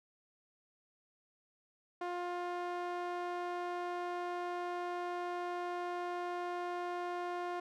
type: tone with band-pass filter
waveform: sawtooth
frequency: 353.3 Hz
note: F4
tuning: 20 cents sharp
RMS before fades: -39 dBFS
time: 2.01-7.6 s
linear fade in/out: 5 ms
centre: 810 Hz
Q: 0.99
effects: none